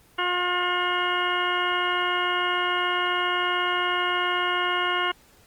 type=harmonic tone; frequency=357.3 Hz; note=F4; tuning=40 cents sharp; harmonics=1 / 2 / 3 / 4 / 5 / 6 / 8 / 9; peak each=-31 / -32 / -27 / -28 / -34 / -32 / -29 / -41 dBFS; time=0.18-5.12 s; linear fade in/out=10 ms; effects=pink hiss -56 dBFS RMS until 5.46 s + Opus 24 kbps